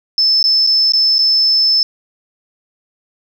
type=tone with dropouts; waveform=sine; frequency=5260 Hz; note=E8; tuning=5 cents flat; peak=-9 dBFS; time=0.18-1.83 s; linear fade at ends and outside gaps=1 ms; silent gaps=0.428-0.44 / 0.666-0.672 / 0.921-0.935 / 1.183-1.19 s; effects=7-bit